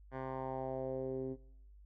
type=tone with low-pass filter sweep; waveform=10% pulse; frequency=131.6 Hz; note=C3; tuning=10 cents sharp; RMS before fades=-40 dBFS; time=0.11-1.37 s; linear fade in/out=50 ms; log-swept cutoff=1400 to 320 Hz; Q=2.8; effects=noise-tail reverb RT60 0.7 s tail -20 dB re dry + added 50 Hz sine -55 dBFS peak until 1.85 s